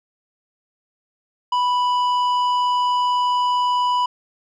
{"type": "tone with tanh clipping", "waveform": "triangle", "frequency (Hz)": 987.8, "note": "B5", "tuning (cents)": 0, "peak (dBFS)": -18, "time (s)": [1.52, 4.06], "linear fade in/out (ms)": 5, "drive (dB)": 13, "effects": []}